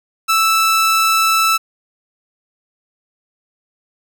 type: tone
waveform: sawtooth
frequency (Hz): 1318.5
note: E6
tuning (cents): 0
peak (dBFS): -8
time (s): 0.28-1.58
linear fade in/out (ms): 20
effects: none